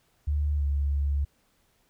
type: tone with pitch glide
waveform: sine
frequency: 73.42 to 70.92 Hz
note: D2 to C#2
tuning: 0 to +40 cents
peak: -23 dBFS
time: 0.27-1.25 s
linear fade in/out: 10 ms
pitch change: -60 cents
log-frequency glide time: 0.57-0.63 s
effects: pink hiss -68 dBFS RMS until 1.89 s